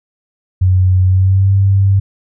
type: tone with pitch glide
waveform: sine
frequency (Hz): 92.5 to 97.89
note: F#2 to G2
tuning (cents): 0 to -2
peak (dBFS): -7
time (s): 0.61-2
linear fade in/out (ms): 10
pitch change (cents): +98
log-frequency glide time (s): 1.05-1.52
effects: none